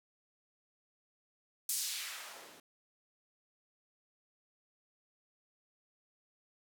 blue noise with band-pass filter sweep, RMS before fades -41 dBFS, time 1.69-2.6 s, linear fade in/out 2 ms, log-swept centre 8700 to 250 Hz, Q 1, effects none

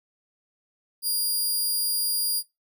15% pulse tone, 4825 Hz, D8, 46 cents sharp, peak -17 dBFS, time 1.02-2.43 s, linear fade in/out 50 ms, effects noise-tail reverb RT60 0.2 s tail -20 dB re dry

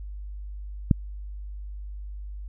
click, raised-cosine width 5 ms, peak -5 dBFS, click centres 0.912 s, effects added 50 Hz sine -34 dBFS peak until 2.48 s

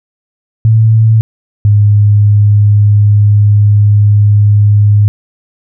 sine tone pair in turn, 111.1 / 103.59 Hz, A2 / G#2, +17 / -4 cents, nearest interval minor second, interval 121 cents, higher first, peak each -3 dBFS, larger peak neither, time 0.65-1.21 / 1.65-5.08 s, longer second, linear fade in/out 0 ms, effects none

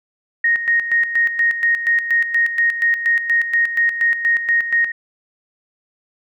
sine tone with tremolo, 1864.7 Hz, A#6, in tune, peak -12 dBFS, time 0.44-4.92 s, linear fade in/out 5 ms, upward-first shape square, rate 4.2 Hz, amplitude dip 65%, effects none

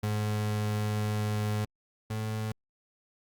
35% pulse tone pair in turn, 105.8 / 108.77 Hz, G#2 / A2, +33 / -19 cents, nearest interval unison, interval 48 cents, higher second, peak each -26 / -29 dBFS, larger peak first, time 0.03-1.65 / 2.1-2.52 s, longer first, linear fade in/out 5 ms, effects Opus 48 kbps

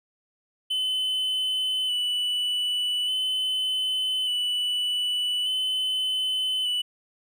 triangle tone with vibrato, 3000 Hz, F#7, 23 cents sharp, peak -22 dBFS, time 0.7-6.82 s, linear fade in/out 10 ms, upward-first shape square, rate 0.42 Hz, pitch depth 20 cents each way, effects none

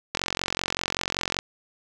click train, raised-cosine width 0.2 ms, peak -7 dBFS, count 57, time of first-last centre 0.15-1.389 s, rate 45.2 Hz, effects none

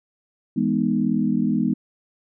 sine chord, E major seventh, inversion none, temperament equal with one note detuned, 164.81 / 207.7 / 246.9 / 308.4 Hz, E3 / G#3 / B3 / D#4, 0 / 0 / 0 / -15 cents, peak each -27 / -22 / -22 / -26 dBFS, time 0.56-1.74 s, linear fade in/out 10 ms, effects none

